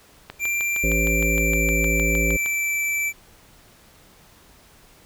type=click train; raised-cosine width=0.3 ms; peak=-17 dBFS; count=15; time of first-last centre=0.3-2.46 s; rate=6.48 Hz
type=tone with pitch glide; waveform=square; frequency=2365 to 2326 Hz; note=D7 to D7; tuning=+12 to -17 cents; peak=-22 dBFS; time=0.39-3.13 s; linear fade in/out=50 ms; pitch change=-29 cents; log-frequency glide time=0.61-2.85 s
type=harmonic tone; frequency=55 Hz; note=A1; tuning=in tune; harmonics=1 / 3 / 5 / 7 / 9 / 10; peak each=-22 / -27 / -29 / -30 / -32 / -32 dBFS; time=0.83-2.37 s; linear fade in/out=10 ms
effects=pink hiss -52 dBFS RMS until 5.05 s